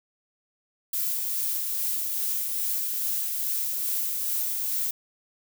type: noise with tremolo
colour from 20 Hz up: violet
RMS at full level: -27 dBFS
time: 0.93-4.91 s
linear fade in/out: 5 ms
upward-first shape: sine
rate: 2.4 Hz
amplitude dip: 25%
effects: none